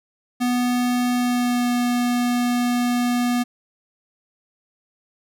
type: tone with pitch glide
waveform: square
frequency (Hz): 246.1 to 243.6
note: B3 to B3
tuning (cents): -6 to -24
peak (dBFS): -19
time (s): 0.4-3.44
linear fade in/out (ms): 20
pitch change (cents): -18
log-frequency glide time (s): 1.15-1.69
effects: none